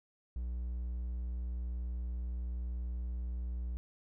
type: tone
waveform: triangle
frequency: 60.5 Hz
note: B1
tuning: 35 cents flat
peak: -33 dBFS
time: 0.36-3.77 s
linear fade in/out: 0 ms
effects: none